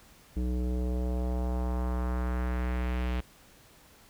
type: tone with low-pass filter sweep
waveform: square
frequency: 61.74 Hz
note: B1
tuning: in tune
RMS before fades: -30 dBFS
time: 0.36-3.21 s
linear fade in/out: 10 ms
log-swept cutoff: 330 to 3000 Hz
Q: 1.6
effects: pink hiss -57 dBFS RMS until 4.09 s